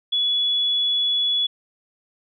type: tone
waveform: sine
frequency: 3400 Hz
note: G#7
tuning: 40 cents sharp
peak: -18 dBFS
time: 0.12-1.47 s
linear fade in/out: 10 ms
effects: none